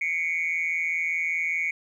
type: tone with amplitude modulation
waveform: sine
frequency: 2221 Hz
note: C#7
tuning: 3 cents sharp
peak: -19 dBFS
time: 0.01-1.71 s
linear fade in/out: 5 ms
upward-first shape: sine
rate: 165 Hz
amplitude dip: 90%
effects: tanh soft clip ceiling -17 dBFS + 10-bit